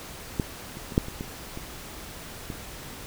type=clicks; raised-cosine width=3 ms; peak=-11 / -26 / -24 / -6 / -22 / -19 / -22 / -20 dBFS; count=8; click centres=0.398 / 0.771 / 0.922 / 0.979 / 1.084 / 1.209 / 1.574 / 2.502 s; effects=pink hiss -41 dBFS RMS until 3.06 s